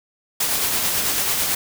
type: noise with tremolo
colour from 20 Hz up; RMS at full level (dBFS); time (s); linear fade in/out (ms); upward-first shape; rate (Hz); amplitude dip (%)
white; -20; 0.4-1.55; 5; sine; 9.1; 30
effects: none